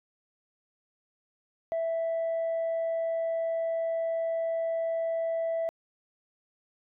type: tone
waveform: sine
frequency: 659.3 Hz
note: E5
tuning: in tune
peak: -25 dBFS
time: 1.72-5.69 s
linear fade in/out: 0 ms
effects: tanh soft clip ceiling -25 dBFS